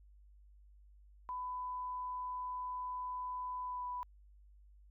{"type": "tone with pitch glide", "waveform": "sine", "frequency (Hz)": [1000, 990.2], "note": ["B5", "B5"], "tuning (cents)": [21, 4], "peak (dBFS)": -38, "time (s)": [1.29, 4.03], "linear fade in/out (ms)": 0, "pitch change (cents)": -17, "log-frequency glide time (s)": [3.64, 3.87], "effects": ["added 50 Hz sine -58 dBFS peak until 4.9 s"]}